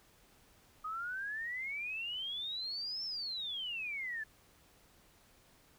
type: exponential two-way sweep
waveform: sine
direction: up then down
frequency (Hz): 1237 to 5400 to 1711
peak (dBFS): -37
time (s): 0.84-4.24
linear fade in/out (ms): 10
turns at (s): 3.04
effects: pink hiss -65 dBFS RMS until 5.78 s

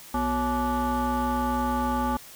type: tone with frequency modulation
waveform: sine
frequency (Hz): 553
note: C#5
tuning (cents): -4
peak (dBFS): -21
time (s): 0.14-2.17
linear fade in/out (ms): 5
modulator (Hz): 307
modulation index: 2
effects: tanh soft clip ceiling -21 dBFS + white hiss -46 dBFS RMS until 2.35 s

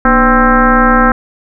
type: tone with frequency modulation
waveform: sine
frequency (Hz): 779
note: G5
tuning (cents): -11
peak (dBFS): -5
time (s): 0.05-1.12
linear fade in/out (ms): 2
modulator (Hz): 270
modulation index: 3.1
effects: none

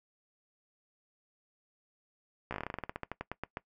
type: slowing click train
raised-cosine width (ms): 0.5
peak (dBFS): -21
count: 20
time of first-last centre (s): 2.51-3.571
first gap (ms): 15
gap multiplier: 1.13
effects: noise-tail reverb RT60 0.1 s tail -20 dB re dry

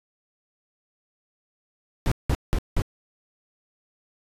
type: noise bursts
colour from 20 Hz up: brown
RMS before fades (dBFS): -21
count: 4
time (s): 2.06-2.82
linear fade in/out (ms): 0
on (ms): 55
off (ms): 180
effects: resampled to 32000 Hz

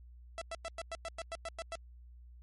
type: tone bursts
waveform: sawtooth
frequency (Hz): 664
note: E5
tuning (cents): +12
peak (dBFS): -34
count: 11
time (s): 0.38-1.754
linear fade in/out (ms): 0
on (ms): 34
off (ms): 100
effects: added 60 Hz sine -51 dBFS peak until 2.42 s + MP3 48 kbps

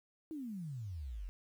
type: exponential sweep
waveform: sine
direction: down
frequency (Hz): 329 to 42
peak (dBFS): -40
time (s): 0.31-1.29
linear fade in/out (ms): 0
effects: 11-bit

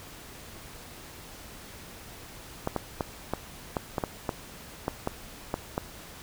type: clicks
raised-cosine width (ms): 1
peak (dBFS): -13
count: 12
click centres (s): 2.674 / 2.763 / 3.008 / 3.336 / 3.768 / 3.982 / 4.038 / 4.292 / 4.881 / 5.074 / 5.541 / 5.779
effects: pink hiss -46 dBFS RMS until 6.22 s

